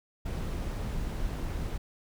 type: noise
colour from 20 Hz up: brown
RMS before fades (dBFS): -33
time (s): 0.25-1.78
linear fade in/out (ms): 10
effects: none